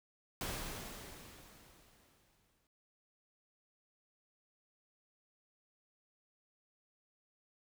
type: noise with exponential decay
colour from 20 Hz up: pink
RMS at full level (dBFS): -39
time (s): 0.41-2.67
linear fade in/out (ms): 1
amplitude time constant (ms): 490
effects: none